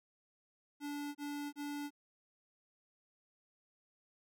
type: tone bursts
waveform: square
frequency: 289.8 Hz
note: D4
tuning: 23 cents flat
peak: -40 dBFS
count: 3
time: 0.8-1.906 s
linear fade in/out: 50 ms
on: 350 ms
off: 28 ms
effects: none